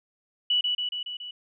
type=tone with echo; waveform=sine; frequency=2952 Hz; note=F#7; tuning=5 cents flat; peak=-20 dBFS; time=0.5-0.61 s; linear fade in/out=5 ms; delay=140 ms; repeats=5; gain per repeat=-3 dB; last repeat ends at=1.31 s; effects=none